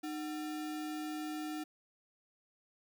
sine tone with sample-and-hold, 306.6 Hz, D#4, 25 cents flat, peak -37 dBFS, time 0.03-1.64 s, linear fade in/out 10 ms, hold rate 1050 Hz, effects none

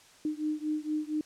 sine beating tone pair, 303.7 / 308 Hz, D#4 / D#4, -42 / -17 cents, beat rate 4.3 Hz, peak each -32 / -33 dBFS, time 0.25-1.21 s, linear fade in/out 2 ms, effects white hiss -57 dBFS RMS until 1.25 s + low-pass 8000 Hz 12 dB/octave

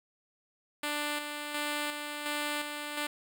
5% pulse tone with tremolo, 295.2 Hz, D4, 9 cents sharp, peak -20 dBFS, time 0.83-3.07 s, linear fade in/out 5 ms, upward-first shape square, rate 1.4 Hz, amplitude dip 45%, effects none

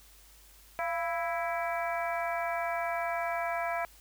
harmonic tone with a mistuned harmonic, 330 Hz, E4, 2 cents sharp, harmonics 2 / 3 / 4 / 5 / 6 / 7, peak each -32 / -37 / -39 / -40 / -43 / -40 dBFS, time 0.79-3.85 s, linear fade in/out 0 ms, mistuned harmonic 2, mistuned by +64 cents, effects added 50 Hz sine -58 dBFS peak until 4 s + white hiss -58 dBFS RMS until 4 s

